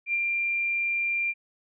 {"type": "tone with ADSR envelope", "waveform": "sine", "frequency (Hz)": 2381, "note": "D7", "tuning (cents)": 23, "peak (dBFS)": -22, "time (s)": [0.06, 1.34], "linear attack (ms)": 75, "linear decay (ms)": 35, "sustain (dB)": -2, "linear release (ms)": 42, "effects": []}